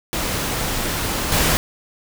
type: noise with level steps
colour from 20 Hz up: pink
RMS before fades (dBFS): -23 / -17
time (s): 0.13-1.57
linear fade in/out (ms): 0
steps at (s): 1.32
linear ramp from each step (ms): 2
effects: none